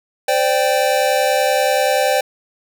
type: chord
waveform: square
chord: C suspended second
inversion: none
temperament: equal with one note detuned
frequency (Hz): 516.9 / 587.3 / 784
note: C5 / D5 / G5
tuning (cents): -21 / 0 / 0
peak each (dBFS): -19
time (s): 0.28-2.21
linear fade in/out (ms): 5
effects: none